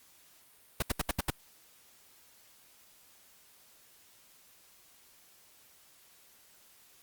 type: noise bursts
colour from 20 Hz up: pink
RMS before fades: -29 dBFS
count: 6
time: 0.8-1.304 s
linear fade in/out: 5 ms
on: 24 ms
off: 72 ms
effects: white hiss -61 dBFS RMS until 7.02 s + Opus 48 kbps